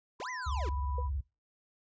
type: tone with pitch glide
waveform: sine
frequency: 1007 to 987.4 Hz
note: B5 to B5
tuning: +33 to -1 cents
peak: -40 dBFS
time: 0.19-1.1 s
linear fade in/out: 50 ms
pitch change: -34 cents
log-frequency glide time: 0.57-0.65 s
type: linear two-way sweep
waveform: square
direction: up then down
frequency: 311.1 to 2078 to 311.1 Hz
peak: -39 dBFS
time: 0.2-0.69 s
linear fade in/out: 0 ms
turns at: 0.3 s
type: tone with vibrato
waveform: sine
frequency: 69.3 Hz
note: C#2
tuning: in tune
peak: -31 dBFS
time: 0.46-1.21 s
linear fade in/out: 10 ms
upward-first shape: sine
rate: 19 Hz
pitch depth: 260 cents each way
type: tone with exponential decay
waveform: sine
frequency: 493.9 Hz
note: B4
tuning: in tune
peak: -34 dBFS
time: 0.98-1.06 s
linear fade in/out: 5 ms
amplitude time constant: 16 ms
effects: noise-tail reverb RT60 0.3 s tail -24 dB re dry + resampled to 16000 Hz